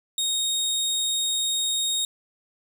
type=tone; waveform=25% pulse; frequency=3729 Hz; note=A#7; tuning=in tune; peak=-19 dBFS; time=0.18-2.05 s; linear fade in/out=2 ms; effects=none